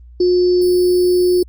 sine tone with sample-and-hold, 359.4 Hz, F4, 50 cents sharp, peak -10 dBFS, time 0.2-1.43 s, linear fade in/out 5 ms, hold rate 4900 Hz, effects added 60 Hz sine -37 dBFS peak until 1.48 s + Opus 24 kbps

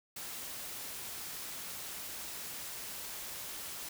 white noise, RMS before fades -43 dBFS, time 0.16-3.89 s, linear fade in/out 5 ms, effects none

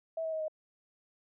sine tone with pitch steps, 651 / 641.7 / 632.5 / 623.4 Hz, E5 / E5 / D#5 / D#5, -22 / -47 / +28 / +3 cents, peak -32 dBFS, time 0.17-0.482 s, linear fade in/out 5 ms, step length 78 ms, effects none

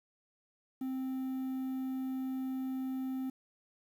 triangle tone with quantisation, 261.6 Hz, C4, in tune, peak -32 dBFS, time 0.81-3.3 s, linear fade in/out 5 ms, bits 10, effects none

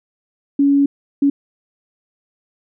sine tone bursts at uneven times, 281.1 Hz, C#4, 24 cents sharp, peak -10 dBFS, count 2, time 0.59-0.86 / 1.22-1.3 s, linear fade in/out 5 ms, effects none

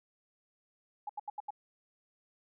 sine tone bursts, 831 Hz, G#5, 1 cent sharp, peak -35 dBFS, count 5, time 1.07-1.506 s, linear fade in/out 5 ms, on 24 ms, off 79 ms, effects none

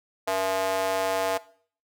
square tone with high-pass filter, 95.2 Hz, F#2, 50 cents sharp, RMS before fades -26 dBFS, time 0.27-1.38 s, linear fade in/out 10 ms, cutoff 640 Hz, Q 2.8, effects noise-tail reverb RT60 0.5 s tail -19 dB re dry

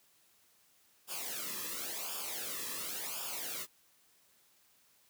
white noise with flanger, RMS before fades -40 dBFS, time 1.07-3.67 s, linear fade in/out 50 ms, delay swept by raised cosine 0.49 to 1.38 ms, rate 0.93 Hz, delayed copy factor -0.75, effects white hiss -68 dBFS RMS until 5.09 s + high-pass 60 Hz 12 dB/octave

